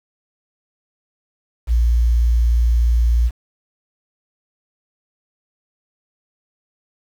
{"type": "tone", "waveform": "sine", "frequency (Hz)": 58.4, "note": "A#1", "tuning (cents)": 4, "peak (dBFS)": -11, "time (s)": [1.67, 3.31], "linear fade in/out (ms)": 50, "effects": ["tanh soft clip ceiling -7 dBFS", "7-bit"]}